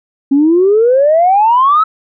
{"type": "exponential sweep", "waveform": "sine", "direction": "up", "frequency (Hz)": [269, 1318.5], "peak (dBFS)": -5, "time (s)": [0.31, 1.84], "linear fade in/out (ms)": 10, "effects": ["tanh soft clip ceiling -1 dBFS"]}